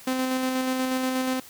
sawtooth tone with tremolo, 258.5 Hz, C4, 21 cents flat, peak -19 dBFS, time 0.07-1.4 s, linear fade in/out 5 ms, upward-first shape square, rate 8.3 Hz, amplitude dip 25%, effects white hiss -47 dBFS RMS until 1.49 s

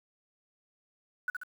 sine tone with echo, 1480 Hz, F#6, in tune, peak -28 dBFS, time 1.28-1.3 s, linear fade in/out 2 ms, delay 67 ms, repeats 2, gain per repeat -5 dB, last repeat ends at 1.434 s, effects 9-bit

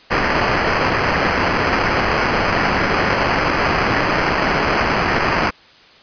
white noise with sample-and-hold, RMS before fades -17 dBFS, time 0.1-5.51 s, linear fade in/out 20 ms, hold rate 3675 Hz, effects white hiss -46 dBFS RMS until 6.02 s + resampled to 11025 Hz

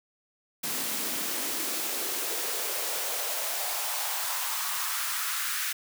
white noise with high-pass filter sweep, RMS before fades -31 dBFS, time 0.63-5.73 s, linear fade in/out 10 ms, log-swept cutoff 200 to 1600 Hz, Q 2.5, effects none

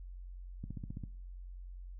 click train, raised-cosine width 5 ms, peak -28 dBFS, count 7, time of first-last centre 0.64-1.037 s, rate 15.1 Hz, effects noise-tail reverb RT60 0.5 s tail -19 dB re dry + added 45 Hz sine -44 dBFS peak until 1.99 s

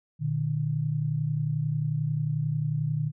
sine tone pair together, 120.2 / 151.42 Hz, B2 / D#3, -46 / -47 cents, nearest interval major third, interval 399 cents, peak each -30 / -26 dBFS, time 0.19-3.12 s, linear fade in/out 50 ms, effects none

